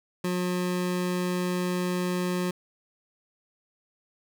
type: tone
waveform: 25% pulse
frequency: 180 Hz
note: F#3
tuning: 47 cents flat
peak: -22 dBFS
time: 0.24-2.51 s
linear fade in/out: 5 ms
effects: none